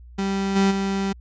35% pulse tone with level steps, 195.4 Hz, G3, 5 cents flat, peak -20 / -14 / -20 dBFS, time 0.18-1.13 s, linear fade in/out 10 ms, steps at 0.55 / 0.7 s, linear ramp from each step 20 ms, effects added 60 Hz sine -41 dBFS peak until 1.2 s + resampled to 16000 Hz

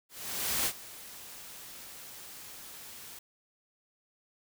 white noise with ADSR envelope, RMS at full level -29 dBFS, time 0.09-3.19 s, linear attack 570 ms, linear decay 64 ms, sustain -18 dB, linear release 5 ms, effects none

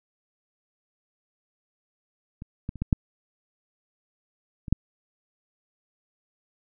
clicks, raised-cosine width 5 ms, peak -25 / -18 / -27 / -14 / -6 / -23 / -6 dBFS, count 7, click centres 2.421 / 2.691 / 2.757 / 2.82 / 2.928 / 4.682 / 4.726 s, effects none

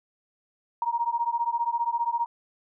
sine beating tone pair, 932.3 / 947.3 Hz, A#5 / A#5, 0 / +28 cents, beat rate 15 Hz, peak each -27 dBFS, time 0.82-2.26 s, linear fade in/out 2 ms, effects none

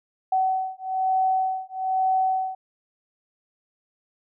sine beating tone pair, 755 / 756.1 Hz, F#5 / F#5, +35 / +37 cents, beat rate 1.1 Hz, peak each -24 dBFS, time 0.32-2.55 s, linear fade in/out 5 ms, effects none

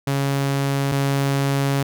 sawtooth tone pair in turn, 138.59 / 138.59 Hz, C#3 / C#3, 0 / 0 cents, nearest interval unison, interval 0 cents, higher neither, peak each -15 / -14 dBFS, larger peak second, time 0.07-0.92 / 0.92-1.83 s, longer second, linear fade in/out 5 ms, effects none

